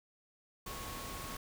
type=tone in noise; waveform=sine; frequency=1100 Hz; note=C#6; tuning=14 cents flat; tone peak=-48 dBFS; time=0.66-1.37 s; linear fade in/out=5 ms; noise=pink; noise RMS=-44 dBFS; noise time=0.66-1.37 s; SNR=-7 dB; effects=none